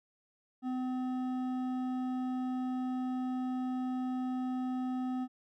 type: tone with hard clipping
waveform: sine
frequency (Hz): 254.9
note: C4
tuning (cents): -45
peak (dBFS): -34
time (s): 0.62-5.28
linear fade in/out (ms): 50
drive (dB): 9
effects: none